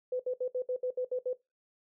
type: tone bursts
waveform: sine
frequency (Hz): 503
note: B4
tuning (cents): +32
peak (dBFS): -29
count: 9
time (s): 0.12-1.332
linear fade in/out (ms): 5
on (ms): 76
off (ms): 66
effects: noise-tail reverb RT60 0.2 s tail -18 dB re dry